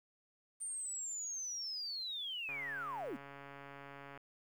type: linear sweep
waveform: sine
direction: down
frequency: 8960 to 193.2 Hz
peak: -39 dBFS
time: 0.6-3.17 s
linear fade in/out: 20 ms
type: click train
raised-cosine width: 0.5 ms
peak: -36 dBFS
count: 237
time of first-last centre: 2.49-4.176 s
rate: 140 Hz
effects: 11-bit